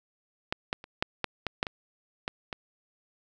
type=clicks; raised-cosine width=0.3 ms; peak=-12 / -12 / -28 / -9 / -11 / -13 / -9 / -18 / -14 / -18 dBFS; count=10; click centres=0.525 / 0.729 / 0.841 / 1.025 / 1.243 / 1.467 / 1.629 / 1.668 / 2.279 / 2.528 s; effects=none